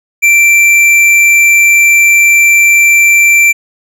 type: tone with tanh clipping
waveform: sine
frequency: 2349 Hz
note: D7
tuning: in tune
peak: -5 dBFS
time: 0.22-3.53 s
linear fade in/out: 20 ms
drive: 12 dB
effects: none